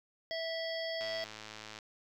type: harmonic tone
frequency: 656 Hz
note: E5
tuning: 9 cents flat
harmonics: 1 / 3 / 5 / 7 / 8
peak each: -37 / -42 / -44 / -45 / -46 dBFS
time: 0.31-1.24 s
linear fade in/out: 0 ms
type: click train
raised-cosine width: 0.2 ms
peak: -28 dBFS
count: 85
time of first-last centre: 1.01-1.788 s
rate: 108 Hz
effects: 11-bit